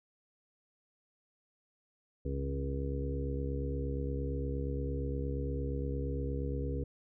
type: harmonic tone with a mistuned harmonic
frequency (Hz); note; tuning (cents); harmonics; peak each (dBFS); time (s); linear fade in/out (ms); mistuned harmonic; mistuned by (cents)
68.6; C#2; -17; 1 / 2 / 3 / 4 / 5 / 6 / 7; -35 / -39 / -50 / -41 / -51 / -43 / -42; 2.25-6.84; 5; 2; +21
effects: none